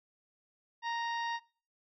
harmonic tone, 932.3 Hz, A#5, in tune, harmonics 1 / 2 / 3 / 4 / 5 / 6, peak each -34 / -39 / -47 / -46 / -52 / -53 dBFS, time 0.82-1.4 s, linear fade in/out 50 ms, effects noise-tail reverb RT60 0.5 s tail -25 dB re dry

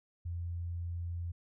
sine tone, 86 Hz, F2, 26 cents flat, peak -35 dBFS, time 0.25-1.32 s, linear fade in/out 10 ms, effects none

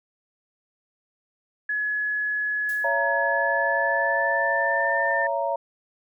sine tone with pitch glide, 1695 to 1795.8 Hz, G#6 to A6, +35 to +35 cents, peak -23 dBFS, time 1.69-5.27 s, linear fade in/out 5 ms, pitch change +100 cents, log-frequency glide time 3.18-4.97 s
blue noise with exponential decay, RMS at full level -40 dBFS, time 2.69-3.04 s, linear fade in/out 2 ms, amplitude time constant 75 ms
sine chord, A# diminished, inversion first, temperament just, 559.4 / 671.3 / 932.3 Hz, C#5 / E5 / A#5, +16 / +31 / 0 cents, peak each -27 dBFS, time 2.84-5.56 s, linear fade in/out 5 ms
effects none

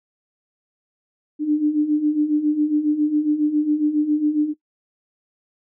sine beating tone pair, 295 / 302.3 Hz, D4 / D#4, +8 / -50 cents, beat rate 7.3 Hz, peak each -22 / -17 dBFS, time 1.39-4.54 s, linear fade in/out 50 ms, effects noise-tail reverb RT60 0.1 s tail -19 dB re dry

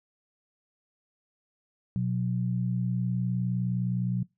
sine tone pair together, 122.8 / 182.48 Hz, B2 / F#3, -9 / -24 cents, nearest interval perfect fifth, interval 685 cents, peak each -28 dBFS, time 1.96-4.23 s, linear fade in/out 0 ms, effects noise-tail reverb RT60 0.2 s tail -22 dB re dry

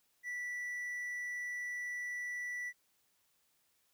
triangle tone, 1962 Hz, B6, 12 cents flat, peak -36 dBFS, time 0.23-2.73 s, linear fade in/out 50 ms, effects white hiss -75 dBFS RMS until 3.93 s

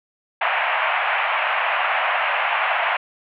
pink band-pass noise, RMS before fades -21 dBFS, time 0.41-2.97 s, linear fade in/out 5 ms, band 650 to 2800 Hz, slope 48 dB/octave, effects none

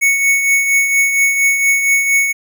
square tone with tremolo, 2217 Hz, C#7, in tune, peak -9 dBFS, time 0.01-2.33 s, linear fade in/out 20 ms, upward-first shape triangle, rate 4.3 Hz, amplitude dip 55%, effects none

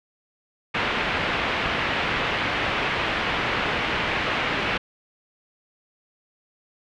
white low-pass noise, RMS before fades -25 dBFS, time 0.74-4.78 s, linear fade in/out 10 ms, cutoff 2800 Hz, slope 24 dB/octave, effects none

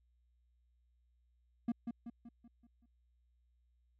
triangle tone with echo, 235.2 Hz, A#3, 16 cents sharp, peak -29 dBFS, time 1.68-1.72 s, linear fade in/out 5 ms, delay 190 ms, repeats 6, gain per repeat -6 dB, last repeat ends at 2.86 s, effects added 60 Hz sine -70 dBFS peak until 3.99 s

